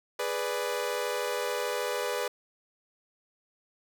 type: chord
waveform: sawtooth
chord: G# diminished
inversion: none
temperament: equal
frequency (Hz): 415.3 / 493.9 / 587.3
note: G#4 / B4 / D5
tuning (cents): 0 / 0 / 0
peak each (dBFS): -31 / -28 / -31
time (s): 0.19-2.28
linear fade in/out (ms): 5
effects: none